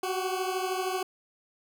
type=beating tone pair; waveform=20% pulse; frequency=370 / 383 Hz; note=F#4 / G4; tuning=0 / -40 cents; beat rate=13 Hz; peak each=-25 / -29 dBFS; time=0.03-1.03 s; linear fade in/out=5 ms; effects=none